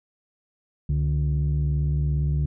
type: tone pair together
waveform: sine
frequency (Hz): 69.3 / 146.84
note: C#2 / D3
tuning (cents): 0 / 0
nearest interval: octave + minor second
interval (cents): 1300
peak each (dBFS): -21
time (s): 0.89-2.46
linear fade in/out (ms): 5
effects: tanh soft clip ceiling -17 dBFS